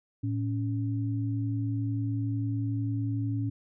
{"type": "tone pair together", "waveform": "sine", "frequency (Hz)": [111.12, 280], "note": ["A2", "C#4"], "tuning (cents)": [18, 18], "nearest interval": "octave + major third", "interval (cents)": 1600, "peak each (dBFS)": [-28, -33], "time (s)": [0.23, 3.5], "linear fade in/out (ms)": 10, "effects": []}